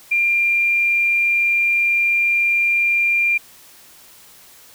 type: tone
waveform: sine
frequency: 2389 Hz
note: D7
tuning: 29 cents sharp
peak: -14 dBFS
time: 0.11-3.38 s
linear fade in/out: 10 ms
effects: white hiss -46 dBFS RMS until 4.74 s